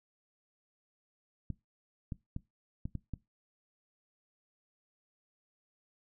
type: clicks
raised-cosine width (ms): 5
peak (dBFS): -25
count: 6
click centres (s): 1.503 / 2.122 / 2.364 / 2.855 / 2.953 / 3.137
effects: noise-tail reverb RT60 0.2 s tail -20 dB re dry